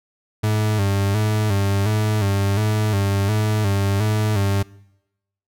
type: tone with vibrato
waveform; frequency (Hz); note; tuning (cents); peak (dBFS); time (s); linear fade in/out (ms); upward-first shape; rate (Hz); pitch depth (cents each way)
40% pulse; 103.1; G#2; -12; -16; 0.43-4.63; 10; square; 1.4; 67
effects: noise-tail reverb RT60 0.9 s tail -23 dB re dry